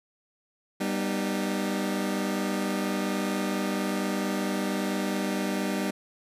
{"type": "chord", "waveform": "sawtooth", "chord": "G augmented", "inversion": "none", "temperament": "just", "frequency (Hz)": [196, 245, 306.2], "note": ["G3", "B3", "D#4"], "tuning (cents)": [0, -14, -28], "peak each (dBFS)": [-25, -29, -28], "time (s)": [0.8, 5.91], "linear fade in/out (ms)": 10, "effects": ["resampled to 32000 Hz"]}